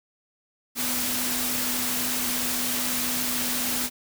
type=tone in noise; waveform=sine; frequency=247.8 Hz; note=B3; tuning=6 cents sharp; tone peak=-34 dBFS; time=0.75-3.9 s; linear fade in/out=50 ms; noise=white; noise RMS=-27 dBFS; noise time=0.75-3.9 s; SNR=-10 dB; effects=none